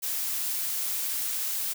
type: noise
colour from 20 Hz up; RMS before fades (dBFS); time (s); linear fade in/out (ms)
blue; -30; 0.02-1.74; 20
effects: none